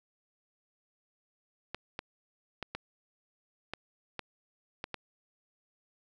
clicks, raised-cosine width 0.3 ms, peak -20 dBFS, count 8, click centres 1.746 / 1.991 / 2.627 / 2.75 / 3.736 / 4.193 / 4.841 / 4.943 s, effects none

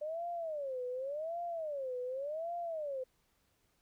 sine tone with vibrato, 587.3 Hz, D5, in tune, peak -36 dBFS, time 0.01-3.04 s, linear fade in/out 10 ms, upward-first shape sine, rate 0.88 Hz, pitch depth 290 cents each way, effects pink hiss -75 dBFS RMS until 3.81 s

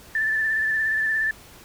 sine tone with vibrato, 1760 Hz, A6, in tune, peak -20 dBFS, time 0.15-1.31 s, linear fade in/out 2 ms, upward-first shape square, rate 17 Hz, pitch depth 21 cents each way, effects pink hiss -47 dBFS RMS until 1.64 s

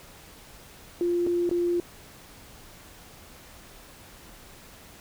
sine tone with dropouts, 348.4 Hz, F4, 4 cents flat, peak -22 dBFS, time 1.01-1.8 s, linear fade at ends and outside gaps 1 ms, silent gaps 1.266-1.271 / 1.493-1.512 s, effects pink hiss -49 dBFS RMS until 5 s

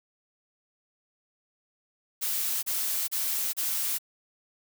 blue noise bursts, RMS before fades -29 dBFS, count 4, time 2.21-3.986 s, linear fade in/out 20 ms, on 420 ms, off 32 ms, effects none

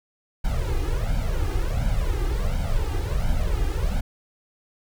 brown noise with flanger, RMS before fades -23 dBFS, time 0.44-4.01 s, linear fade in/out 10 ms, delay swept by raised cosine 1.3 to 2.5 ms, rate 1.4 Hz, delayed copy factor +0.9, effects none

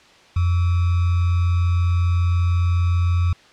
sine tone with sample-and-hold, 87.31 Hz, F2, in tune, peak -15 dBFS, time 0.36-3.33 s, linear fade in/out 5 ms, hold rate 1225 Hz, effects white hiss -49 dBFS RMS until 3.52 s + low-pass 4000 Hz 12 dB/octave

